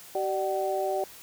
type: tone cluster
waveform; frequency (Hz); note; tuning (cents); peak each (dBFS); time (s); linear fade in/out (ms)
sine; 383 / 595 / 759; G4 / D5 / F#5; -40 / +22 / +44; -30; 0.15-1.04; 2
effects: white hiss -48 dBFS RMS until 1.22 s